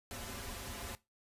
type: noise with comb filter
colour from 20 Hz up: pink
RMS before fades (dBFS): -44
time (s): 0.11-0.95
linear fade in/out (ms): 0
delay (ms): 6.4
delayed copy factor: -0.9
effects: noise-tail reverb RT60 0.2 s tail -17 dB re dry + resampled to 32000 Hz